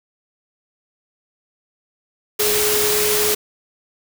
sine tone in noise, 421.3 Hz, G#4, 25 cents sharp, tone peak -20 dBFS, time 2.39-3.35 s, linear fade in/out 10 ms, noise white, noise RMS -19 dBFS, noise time 2.39-3.35 s, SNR -4 dB, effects none

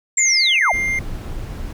sine linear sweep, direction down, 7530 to 592 Hz, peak -14 dBFS, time 0.17-0.72 s, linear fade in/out 5 ms
triangle tone, 2100 Hz, C7, 6 cents sharp, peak -16 dBFS, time 0.18-0.99 s, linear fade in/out 2 ms
brown noise, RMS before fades -28 dBFS, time 0.73-1.73 s, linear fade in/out 5 ms
effects none

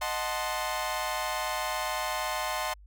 sawtooth chord, D# diminished seventh, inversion none, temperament equal, 622.3 / 740 / 880 / 1046.5 Hz, D#5 / F#5 / A5 / C6, 0 / 0 / 0 / 0 cents, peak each -32 / -32 / -32 / -30 dBFS, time 0.01-2.74 s, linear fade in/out 10 ms, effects added 50 Hz sine -49 dBFS peak until 2.86 s

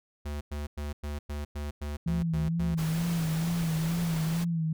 square tone bursts, 73.42 Hz, D2, in tune, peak -33 dBFS, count 10, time 0.25-2.75 s, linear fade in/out 10 ms, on 160 ms, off 100 ms
sine tone with vibrato, 164.81 Hz, E3, in tune, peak -26 dBFS, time 2.06-4.73 s, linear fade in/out 5 ms, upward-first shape sine, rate 2.2 Hz, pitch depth 64 cents each way
pink noise, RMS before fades -39 dBFS, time 2.77-4.45 s, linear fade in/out 20 ms
effects none

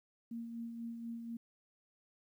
sine tone with tremolo, 231.9 Hz, A#3, 9 cents flat, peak -39 dBFS, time 0.31-1.37 s, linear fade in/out 5 ms, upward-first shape sine, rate 4.1 Hz, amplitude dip 40%, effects 12-bit

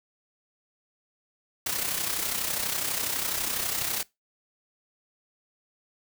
white noise with amplitude modulation, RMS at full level -27 dBFS, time 1.66-4.03 s, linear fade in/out 5 ms, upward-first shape sine, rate 32.1 Hz, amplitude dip 55%, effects noise-tail reverb RT60 0.2 s tail -22 dB re dry

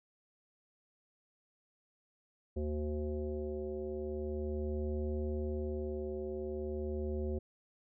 sine tone with frequency modulation, 224.8 Hz, A3, 37 cents sharp, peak -34 dBFS, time 2.56-7.39 s, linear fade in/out 10 ms, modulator 150 Hz, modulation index 1.8, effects none

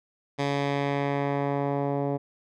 10% pulse tone with low-pass filter sweep, 141.3 Hz, C#3, 34 cents sharp, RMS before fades -27 dBFS, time 0.38-2.18 s, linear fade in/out 20 ms, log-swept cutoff 4800 to 620 Hz, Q 0.9, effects none

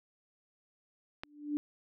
click, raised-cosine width 0.3 ms, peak -23 dBFS, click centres 1.235 s
sine tone with exponential growth, 294.5 Hz, D4, 5 cents sharp, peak -27 dBFS, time 1.24-1.57 s, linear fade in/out 0 ms, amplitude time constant 71 ms
effects none

